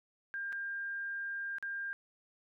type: tone with dropouts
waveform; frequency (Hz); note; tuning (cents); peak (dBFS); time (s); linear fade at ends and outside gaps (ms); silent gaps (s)
sine; 1600; G6; +35; -36; 0.34-1.93; 0; 0.524-0.528 / 1.584-1.626
effects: none